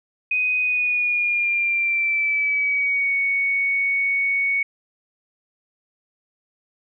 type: tone with pitch glide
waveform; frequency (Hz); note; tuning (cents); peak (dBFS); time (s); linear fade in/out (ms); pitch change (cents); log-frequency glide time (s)
sine; 2499 to 2226; D#7 to C#7; +7 to +7; -18; 0.31-4.63; 5; -200; 0.6-3.15
effects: none